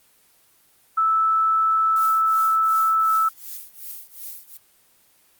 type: tone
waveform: sine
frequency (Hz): 1313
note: E6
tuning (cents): -7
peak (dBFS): -16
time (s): 0.97-3.29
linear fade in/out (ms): 10
type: noise with tremolo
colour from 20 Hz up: violet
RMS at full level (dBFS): -33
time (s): 1.96-4.57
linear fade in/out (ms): 2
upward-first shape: triangle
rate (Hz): 2.7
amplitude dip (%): 95
effects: white hiss -58 dBFS RMS until 5.39 s + Opus 24 kbps